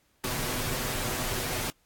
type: noise with comb filter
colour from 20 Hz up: pink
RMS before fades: -31 dBFS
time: 0.24-1.7 s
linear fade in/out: 0 ms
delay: 8 ms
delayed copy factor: +0.65
effects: pink hiss -68 dBFS RMS until 1.85 s + AAC 64 kbps